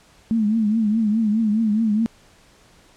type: tone with vibrato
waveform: sine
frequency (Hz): 217.4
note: A3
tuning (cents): -21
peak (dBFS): -16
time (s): 0.31-2.06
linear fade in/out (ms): 0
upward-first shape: triangle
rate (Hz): 4.8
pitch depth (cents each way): 110
effects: pink hiss -53 dBFS RMS until 2.96 s + low-pass 9000 Hz 12 dB/octave